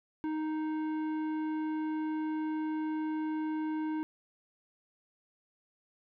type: tone with tanh clipping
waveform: sine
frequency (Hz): 311.1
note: D#4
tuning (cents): 0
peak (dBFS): -33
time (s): 0.24-4.03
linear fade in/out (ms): 0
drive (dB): 12
effects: none